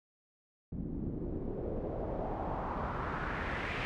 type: noise with low-pass filter sweep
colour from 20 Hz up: pink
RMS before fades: -37 dBFS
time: 0.72-3.85 s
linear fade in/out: 0 ms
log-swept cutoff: 220 to 2400 Hz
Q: 2.3
effects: none